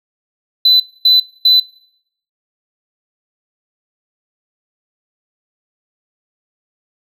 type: tone bursts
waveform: triangle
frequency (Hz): 4007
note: B7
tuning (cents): +24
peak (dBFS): -4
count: 3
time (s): 0.65-1.6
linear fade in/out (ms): 5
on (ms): 150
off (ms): 250
effects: noise-tail reverb RT60 0.7 s tail -23 dB re dry + tanh soft clip ceiling -1 dBFS